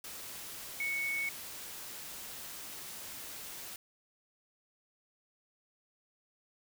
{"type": "tone in noise", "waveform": "sine", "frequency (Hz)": 2217, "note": "C#7", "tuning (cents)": 0, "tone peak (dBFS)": -32, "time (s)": [0.8, 1.29], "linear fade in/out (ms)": 2, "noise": "white", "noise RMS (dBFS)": -45, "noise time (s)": [0.04, 3.76], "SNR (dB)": 10, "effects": []}